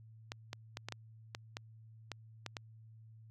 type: clicks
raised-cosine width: 0.2 ms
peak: -23 dBFS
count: 10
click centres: 0.319 / 0.531 / 0.771 / 0.886 / 0.923 / 1.349 / 1.569 / 2.117 / 2.463 / 2.568 s
effects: added 111 Hz sine -54 dBFS peak until 3.3 s